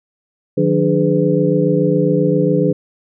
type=tone cluster; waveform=sine; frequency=153.4 / 180.7 / 294.9 / 415.7 / 502 Hz; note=D#3 / F#3 / D4 / G#4 / B4; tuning=-24 / -41 / +7 / +2 / +28 cents; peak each=-18 dBFS; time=0.57-2.73 s; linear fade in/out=10 ms; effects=none